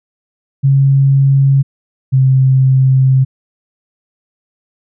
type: tone pair in turn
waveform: sine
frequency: 137 / 131.98 Hz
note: C#3 / C3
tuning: -20 / +15 cents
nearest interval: minor second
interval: 65 cents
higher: first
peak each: -6 dBFS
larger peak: neither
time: 0.63-1.63 / 2.12-3.25 s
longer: second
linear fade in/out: 20 ms
effects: none